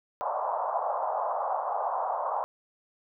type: band-pass noise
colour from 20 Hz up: pink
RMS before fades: -30 dBFS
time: 0.21-2.44 s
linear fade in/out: 0 ms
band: 600 to 1100 Hz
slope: 48 dB/octave
effects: none